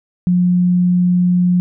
sine tone, 178.7 Hz, F3, 40 cents sharp, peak -10 dBFS, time 0.27-1.6 s, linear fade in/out 0 ms, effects none

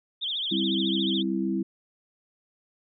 sine tone with vibrato, 3385 Hz, G#7, 32 cents sharp, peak -27 dBFS, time 0.21-1.23 s, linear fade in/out 20 ms, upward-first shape triangle, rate 14 Hz, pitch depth 200 cents each way
sine chord, C major, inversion second, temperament equal, 196 / 261.6 / 329.6 Hz, G3 / C4 / E4, 0 / 0 / 0 cents, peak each -28 / -31 / -28 dBFS, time 0.51-1.63 s, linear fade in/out 10 ms
effects none

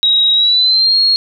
sine tone with pitch glide, 3818 to 4286 Hz, A#7 to C8, +41 to +41 cents, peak -8 dBFS, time 0.03-1.16 s, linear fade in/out 0 ms, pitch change +200 cents, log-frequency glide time 0.34-0.99 s, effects none

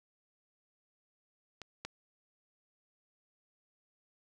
clicks, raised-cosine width 0.2 ms, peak -27 / -22 dBFS, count 2, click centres 1.617 / 1.85 s, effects none

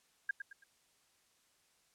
sine tone with echo, 1615 Hz, G#6, 49 cents flat, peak -30 dBFS, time 0.29-0.31 s, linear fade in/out 5 ms, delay 110 ms, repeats 3, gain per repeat -9 dB, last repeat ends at 0.64 s, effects white hiss -72 dBFS RMS until 1.94 s + low-pass 10000 Hz 12 dB/octave

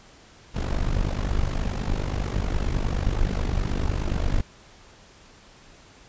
brown noise with amplitude modulation, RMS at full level -21 dBFS, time 0.54-4.42 s, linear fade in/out 20 ms, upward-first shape sine, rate 49.5 Hz, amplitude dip 80%, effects pink hiss -51 dBFS RMS until 6.08 s + resampled to 16000 Hz

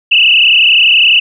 sine tone with frequency modulation, 2785 Hz, F7, 5 cents flat, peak -4 dBFS, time 0.11-1.2 s, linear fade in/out 10 ms, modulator 31.7 Hz, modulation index 5.8, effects none

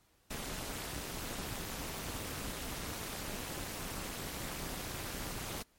pink noise with amplitude modulation, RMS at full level -37 dBFS, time 0.3-5.63 s, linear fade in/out 10 ms, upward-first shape sine, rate 223 Hz, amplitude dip 90%, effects pink hiss -70 dBFS RMS until 5.78 s + MP3 64 kbps

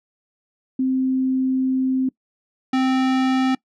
sine / square tone pair in turn, 260.9 / 260.9 Hz, C4 / C4, -5 / -5 cents, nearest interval unison, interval 0 cents, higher neither, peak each -17 dBFS, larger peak neither, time 0.79-2.09 / 2.73-3.55 s, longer first, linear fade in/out 5 ms, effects noise-tail reverb RT60 0.1 s tail -23 dB re dry + low-pass 4000 Hz 12 dB/octave

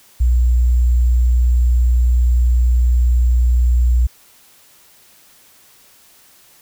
sine tone with sample-and-hold, 60.7 Hz, B1, 29 cents flat, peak -10 dBFS, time 0.2-4.07 s, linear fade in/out 10 ms, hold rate 7350 Hz, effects white hiss -49 dBFS RMS until 6.61 s

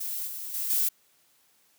violet noise with level steps, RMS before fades -33 / -37 / -31 / -25 dBFS, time 0-0.89 s, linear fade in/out 10 ms, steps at 0.27 / 0.54 / 0.7 s, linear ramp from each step 2 ms, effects white hiss -65 dBFS RMS until 1.78 s + high-pass 100 Hz 12 dB/octave

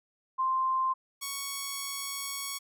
sine / 5% pulse tone pair in turn, 1046.5 / 1111.5 Hz, C6 / C#6, 0 / +4 cents, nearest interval minor second, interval 104 cents, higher second, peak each -25 / -22 dBFS, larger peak second, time 0.38-0.94 / 1.21-2.59 s, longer second, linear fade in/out 20 ms, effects none

